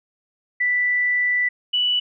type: tone pair in turn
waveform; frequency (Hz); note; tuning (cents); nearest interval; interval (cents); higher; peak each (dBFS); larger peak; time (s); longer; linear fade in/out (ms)
sine; 1975.5 / 2960; B6 / F#7; 0 / 0; perfect fifth; 700; second; -17; neither; 0.6-1.49 / 1.73-2; first; 10
effects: none